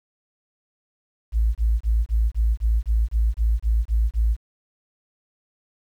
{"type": "tone bursts", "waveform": "sine", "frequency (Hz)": 55.5, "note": "A1", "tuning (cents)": 16, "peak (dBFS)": -16, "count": 12, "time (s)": [1.32, 4.366], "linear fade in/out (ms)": 50, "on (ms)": 230, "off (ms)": 26, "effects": ["9-bit"]}